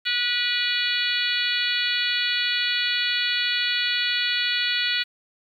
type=harmonic tone; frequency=487 Hz; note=B4; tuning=24 cents flat; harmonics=3 / 4 / 5 / 6 / 7 / 8 / 9; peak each=-29 / -29 / -29 / -29 / -29 / -29 / -29 dBFS; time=0.05-5.04 s; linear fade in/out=20 ms; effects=9-bit